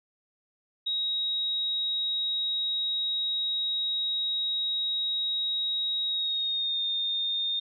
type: tone with pitch glide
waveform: sine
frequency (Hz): 3800 to 3652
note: A#7 to A#7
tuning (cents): +33 to -36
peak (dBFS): -26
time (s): 0.86-7.6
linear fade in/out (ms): 10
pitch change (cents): -69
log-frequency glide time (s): 6.06-6.82
effects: none